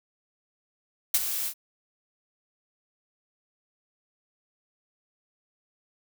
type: noise with ADSR envelope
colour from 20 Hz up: blue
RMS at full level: -19 dBFS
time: 1.14-1.54 s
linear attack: 6 ms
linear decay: 38 ms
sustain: -11 dB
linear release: 72 ms
effects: none